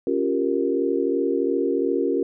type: chord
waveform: sine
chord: G half-diminished seventh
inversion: second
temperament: equal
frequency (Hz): 277.2 / 349.2 / 392 / 466.2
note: Db4 / F4 / G4 / Bb4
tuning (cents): 0 / 0 / 0 / 0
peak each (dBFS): -25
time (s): 0.07-2.23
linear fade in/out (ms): 2
effects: none